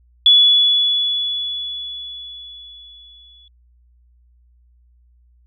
sine tone with exponential decay, 3415 Hz, G#7, 48 cents sharp, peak -6 dBFS, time 0.26-3.48 s, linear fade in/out 2 ms, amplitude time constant 700 ms, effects added 60 Hz sine -51 dBFS peak until 5.46 s

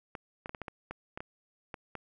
clicks, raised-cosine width 0.5 ms, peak -24 dBFS, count 11, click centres 0.152 / 0.459 / 0.494 / 0.548 / 0.617 / 0.682 / 0.91 / 1.175 / 1.205 / 1.742 / 1.953 s, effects none

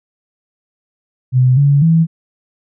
sine tone with pitch steps, 127.5 / 141.9 / 163.6 Hz, C3 / C#3 / E3, -44 / +41 / -13 cents, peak -7 dBFS, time 1.32-2.07 s, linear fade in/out 50 ms, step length 250 ms, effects none

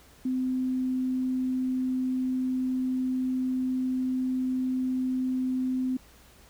sine tone, 257 Hz, C4, 31 cents flat, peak -25 dBFS, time 0.25-5.97 s, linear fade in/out 5 ms, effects added 60 Hz sine -59 dBFS peak until 6.49 s + pink hiss -56 dBFS RMS until 6.49 s

